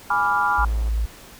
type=chord; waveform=sine; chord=G# diminished seventh; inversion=none; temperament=equal; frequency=830.6 / 987.8 / 1174.7 / 1396.9 Hz; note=G#5 / B5 / D6 / F6; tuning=0 / 0 / 0 / 0 cents; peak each=-23 / -23 / -24 / -22 dBFS; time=0.1-0.65 s; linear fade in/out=5 ms
type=click train; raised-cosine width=1 ms; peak=-29 dBFS; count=85; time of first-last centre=0.11-0.888 s; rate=108 Hz
type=tone; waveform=sine; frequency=55.6 Hz; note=A1; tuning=19 cents sharp; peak=-19 dBFS; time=0.58-1.06 s; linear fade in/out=10 ms
effects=pink hiss -44 dBFS RMS until 1.39 s